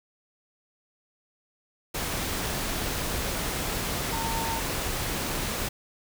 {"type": "tone in noise", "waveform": "sine", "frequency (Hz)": 908, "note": "A#5", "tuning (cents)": -46, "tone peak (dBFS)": -31, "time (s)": [4.12, 4.6], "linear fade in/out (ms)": 10, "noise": "pink", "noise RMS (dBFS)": -30, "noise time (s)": [1.94, 5.69], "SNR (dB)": -4, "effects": []}